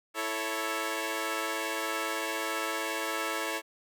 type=chord; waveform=10% pulse; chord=A major; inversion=second; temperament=equal; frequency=329.6 / 440 / 554.4 Hz; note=E4 / A4 / C#5; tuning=0 / 0 / 0 cents; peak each=-27 dBFS; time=0.14-3.62 s; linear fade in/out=50 ms; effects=none